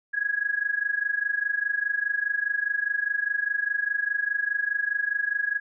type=tone with amplitude modulation; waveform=sine; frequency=1661.2 Hz; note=G#6; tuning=in tune; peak=-20 dBFS; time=0.13-5.6 s; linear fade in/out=20 ms; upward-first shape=sine; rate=24.9 Hz; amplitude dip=85%; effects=none